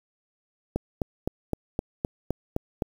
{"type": "click train", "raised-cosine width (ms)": 2, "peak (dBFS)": -12, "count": 9, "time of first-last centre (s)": [0.76, 2.822], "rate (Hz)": 3.88, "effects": ["7-bit"]}